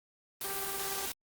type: noise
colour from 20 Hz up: white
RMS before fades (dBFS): -37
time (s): 0.41-1.12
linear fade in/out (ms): 2
type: tone with tremolo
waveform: 15% pulse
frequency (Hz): 392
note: G4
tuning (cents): 0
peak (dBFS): -31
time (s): 0.44-1.06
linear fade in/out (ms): 10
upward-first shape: sine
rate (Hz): 17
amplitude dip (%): 50
effects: Opus 32 kbps